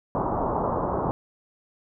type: low-pass noise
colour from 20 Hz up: white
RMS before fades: -26 dBFS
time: 0.15-1.11 s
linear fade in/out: 0 ms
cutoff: 1100 Hz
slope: 48 dB/octave
effects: none